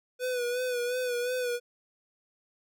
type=tone with vibrato; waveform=square; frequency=493.9 Hz; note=B4; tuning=in tune; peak=-29 dBFS; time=0.19-1.6 s; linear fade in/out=50 ms; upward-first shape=sine; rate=2.8 Hz; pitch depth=47 cents each way; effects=none